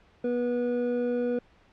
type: tone pair together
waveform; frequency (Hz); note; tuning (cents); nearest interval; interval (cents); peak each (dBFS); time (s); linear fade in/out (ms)
triangle; 243.4 / 486.9; B3 / B4; -25 / -25; octave; 1200; -27 / -25; 0.24-1.39; 5
effects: pink hiss -60 dBFS RMS until 1.72 s + low-pass 3000 Hz 12 dB/octave